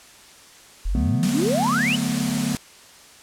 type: exponential sweep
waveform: sine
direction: up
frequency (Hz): 36.71 to 3110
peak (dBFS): -20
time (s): 0.85-1.96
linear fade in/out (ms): 10
type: chord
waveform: triangle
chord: B minor seventh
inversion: first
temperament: equal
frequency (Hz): 146.83 / 185 / 220 / 246.9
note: D3 / F#3 / A3 / B3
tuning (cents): 0 / 0 / 0 / 0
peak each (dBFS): -27 / -27 / -24 / -23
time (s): 0.95-2.55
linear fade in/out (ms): 0
type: noise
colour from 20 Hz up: white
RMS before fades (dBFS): -29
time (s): 1.23-2.57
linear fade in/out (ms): 0
effects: white hiss -47 dBFS RMS until 3.22 s + low-pass 9000 Hz 12 dB/octave